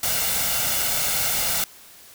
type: noise with comb filter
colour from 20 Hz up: white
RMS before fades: -23 dBFS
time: 0.03-1.64 s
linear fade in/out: 2 ms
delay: 1.4 ms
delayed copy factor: +0.55
effects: white hiss -47 dBFS RMS until 2.14 s